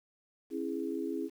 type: chord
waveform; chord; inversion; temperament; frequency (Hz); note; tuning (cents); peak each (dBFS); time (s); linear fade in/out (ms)
sine; C# minor; none; equal with one note detuned; 270.5 / 329.6 / 415.3; C#4 / E4 / G#4; -42 / 0 / 0; -37 / -36 / -38; 0.5-1.3; 50
effects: 10-bit